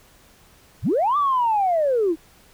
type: linear two-way sweep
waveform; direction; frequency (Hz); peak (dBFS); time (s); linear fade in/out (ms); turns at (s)
sine; up then down; 54.4 to 1190 to 302.5; -16; 0.82-2.16; 50; 1.17
effects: tanh soft clip ceiling -12 dBFS + pink hiss -53 dBFS RMS until 2.53 s